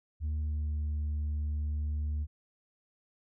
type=tone with pitch glide; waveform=sine; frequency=76.4 to 75.04 Hz; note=D#2 to D2; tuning=-31 to +38 cents; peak=-27 dBFS; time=0.2-2.27 s; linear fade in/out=50 ms; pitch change=-31 cents; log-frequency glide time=0.36-0.69 s; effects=tanh soft clip ceiling -29 dBFS